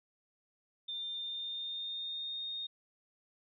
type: tone with pitch glide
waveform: sine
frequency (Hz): 3597 to 3692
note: A7 to A#7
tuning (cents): +37 to -17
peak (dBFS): -37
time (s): 0.88-2.67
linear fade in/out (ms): 10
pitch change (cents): +46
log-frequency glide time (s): 1.04-2.46
effects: none